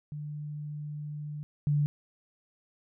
sine tone pair in turn, 148.8 / 146.58 Hz, D3 / D3, +23 / -3 cents, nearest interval unison, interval 26 cents, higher first, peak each -35 / -23 dBFS, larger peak second, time 0.12-1.43 / 1.67-1.86 s, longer first, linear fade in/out 0 ms, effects none

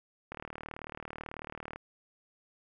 click train, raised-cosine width 0.5 ms, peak -25 dBFS, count 56, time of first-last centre 0.32-1.76 s, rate 38.2 Hz, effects none

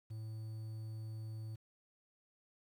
triangle tone with quantisation, 110 Hz, A2, in tune, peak -40 dBFS, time 0.1-1.56 s, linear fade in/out 10 ms, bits 11, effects none

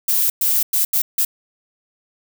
violet noise bursts at uneven times, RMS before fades -17 dBFS, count 5, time 0.08-0.3 / 0.41-0.63 / 0.73-0.85 / 0.93-1.02 / 1.18-1.25 s, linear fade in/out 5 ms, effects none

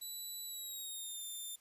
5% pulse tone with pitch glide, 3951 to 3581 Hz, B7 to A7, 0 to +30 cents, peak -35 dBFS, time 0.01-1.56 s, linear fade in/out 10 ms, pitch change -170 cents, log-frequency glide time 0.46-1.23 s, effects white hiss -69 dBFS RMS until 1.6 s + resampled to 32000 Hz

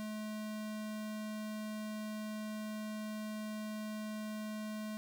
square tone, 214.3 Hz, A3, 45 cents flat, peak -40 dBFS, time 0-4.97 s, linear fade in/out 0 ms, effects 12-bit

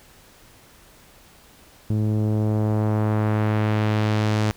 sawtooth tone with low-pass filter sweep, 107.1 Hz, A2, 46 cents flat, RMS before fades -21 dBFS, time 1.9-4.51 s, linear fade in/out 0 ms, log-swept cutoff 290 to 7000 Hz, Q 0.84, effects pink hiss -51 dBFS RMS until 4.56 s

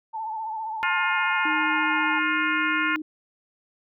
sine tone with vibrato, 880 Hz, A5, in tune, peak -28 dBFS, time 0.13-2.2 s, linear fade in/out 20 ms, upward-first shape triangle, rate 15 Hz, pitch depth 65 cents each way
harmonic tone, 354.4 Hz, F4, 25 cents sharp, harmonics 3 / 4 / 5 / 6 / 7 / 8, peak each -29 / -25 / -30 / -29 / -31 / -36 dBFS, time 0.83-2.96 s, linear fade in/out 0 ms
sine tone, 309.1 Hz, D#4, 11 cents flat, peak -29 dBFS, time 1.45-3.02 s, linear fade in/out 5 ms
effects none

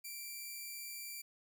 5% pulse tone, 2349 Hz, D7, in tune, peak -34 dBFS, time 0.04-1.22 s, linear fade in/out 10 ms, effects none

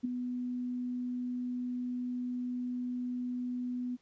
sine tone with ADSR envelope, 247.7 Hz, B3, 5 cents sharp, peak -26 dBFS, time 0.03-3.97 s, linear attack 19 ms, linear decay 7 ms, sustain -7 dB, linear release 28 ms, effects pink hiss -70 dBFS RMS until 4.01 s + resampled to 16000 Hz

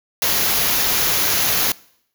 white band-stop noise, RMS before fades -18 dBFS, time 0.22-1.72 s, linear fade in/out 2 ms, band 7100 to 10000 Hz, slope 96 dB/octave, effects noise-tail reverb RT60 0.7 s tail -23 dB re dry

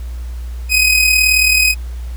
sawtooth tone with amplitude modulation, 2513 Hz, D#7, 17 cents sharp, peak -4 dBFS, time 0.69-1.75 s, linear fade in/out 50 ms, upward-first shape sine, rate 38.6 Hz, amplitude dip 50%, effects added 60 Hz sine -22 dBFS peak until 2.16 s + pink hiss -44 dBFS RMS until 2.16 s

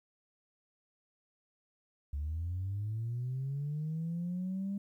sine linear sweep, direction up, 69.5 to 201 Hz, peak -32 dBFS, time 2.13-4.78 s, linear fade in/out 5 ms, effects tanh soft clip ceiling -30 dBFS + 12-bit

